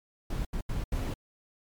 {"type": "noise bursts at uneven times", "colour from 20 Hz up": "brown", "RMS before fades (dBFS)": -31, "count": 4, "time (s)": [[0.3, 0.45], [0.53, 0.61], [0.69, 0.84], [0.92, 1.14]], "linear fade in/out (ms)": 5, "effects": ["MP3 96 kbps"]}